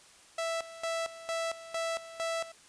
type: tone with tremolo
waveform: sawtooth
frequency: 660 Hz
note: E5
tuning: 2 cents sharp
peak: -27 dBFS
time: 0.38-2.52 s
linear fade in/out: 5 ms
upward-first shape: square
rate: 2.2 Hz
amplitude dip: 80%
effects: white hiss -57 dBFS RMS until 2.68 s + resampled to 22050 Hz